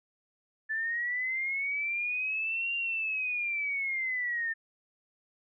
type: linear two-way sweep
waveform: sine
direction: up then down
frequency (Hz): 1744 to 2785 to 1796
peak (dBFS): -29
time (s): 0.69-4.54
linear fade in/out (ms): 20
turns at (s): 2.75
effects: none